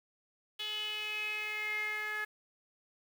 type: tone with band-pass filter sweep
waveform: sawtooth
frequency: 424.7 Hz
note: G#4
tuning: 39 cents sharp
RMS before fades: -37 dBFS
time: 0.59-2.25 s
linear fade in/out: 10 ms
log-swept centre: 3200 to 1800 Hz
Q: 8.3
effects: 9-bit